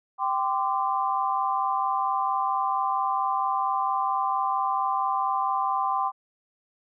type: chord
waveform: sine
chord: G suspended fourth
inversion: none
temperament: equal with one note detuned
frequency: 784 / 1030.3 / 1174.7 Hz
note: G5 / C6 / D6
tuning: 0 / -27 / 0 cents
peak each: -27 / -26 / -29 dBFS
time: 0.18-6.12 s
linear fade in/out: 50 ms
effects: none